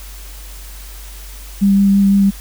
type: tone with vibrato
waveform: sine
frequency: 198.1 Hz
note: G3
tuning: 18 cents sharp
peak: -8 dBFS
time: 1.61-2.31 s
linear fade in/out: 20 ms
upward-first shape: sine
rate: 5.9 Hz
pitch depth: 11 cents each way
effects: added 48 Hz sine -31 dBFS peak until 2.4 s + white hiss -38 dBFS RMS until 2.4 s